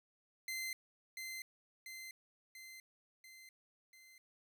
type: tone with echo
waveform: sawtooth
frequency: 2072 Hz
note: C7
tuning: 17 cents flat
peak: -36 dBFS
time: 0.48-0.73 s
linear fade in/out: 2 ms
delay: 690 ms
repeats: 5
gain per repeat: -4 dB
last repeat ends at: 4.18 s
effects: 13-bit